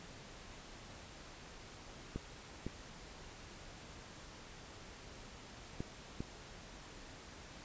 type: clicks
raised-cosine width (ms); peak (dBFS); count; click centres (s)
3; -26; 4; 2.16 / 2.666 / 5.805 / 6.205
effects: pink hiss -53 dBFS RMS until 7.64 s + resampled to 16000 Hz